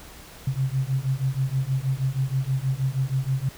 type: beating tone pair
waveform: sine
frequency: 130 / 136.3 Hz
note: C3 / C#3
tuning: -11 / -29 cents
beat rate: 6.3 Hz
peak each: -25 dBFS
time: 0.47-3.49 s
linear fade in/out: 5 ms
effects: added 60 Hz sine -51 dBFS peak until 3.57 s + pink hiss -45 dBFS RMS until 3.57 s